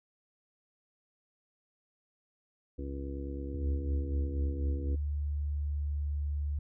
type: harmonic tone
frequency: 69.3 Hz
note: C#2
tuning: in tune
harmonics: 1 / 2 / 3 / 4 / 5 / 6 / 7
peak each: -37 / -49 / -51 / -42 / -45 / -54 / -47 dBFS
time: 2.78-4.96 s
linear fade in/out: 10 ms
type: tone with pitch glide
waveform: sine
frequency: 73.42 to 72.87 Hz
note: D2 to D2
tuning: 0 to -13 cents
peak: -30 dBFS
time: 3.54-6.59 s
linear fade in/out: 5 ms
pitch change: -13 cents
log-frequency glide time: 4.17-6.12 s
effects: none